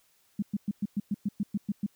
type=tone bursts; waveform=sine; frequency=203.8 Hz; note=G#3; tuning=32 cents flat; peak=-25 dBFS; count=11; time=0.39-1.864 s; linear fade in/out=5 ms; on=34 ms; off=110 ms; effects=white hiss -67 dBFS RMS until 1.95 s